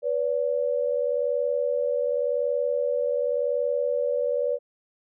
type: tone pair together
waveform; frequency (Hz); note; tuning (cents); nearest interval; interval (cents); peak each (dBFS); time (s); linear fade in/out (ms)
sine; 492.1 / 573; B4 / D5; -6 / -43; minor third; 263; -25; 0.02-4.59; 50
effects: none